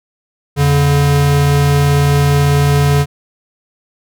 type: tone pair together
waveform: square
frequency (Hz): 84.8 / 143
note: E2 / D3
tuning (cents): +50 / -46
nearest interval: major sixth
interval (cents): 904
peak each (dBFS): -18 / -10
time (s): 0.56-3.06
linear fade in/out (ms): 50
effects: none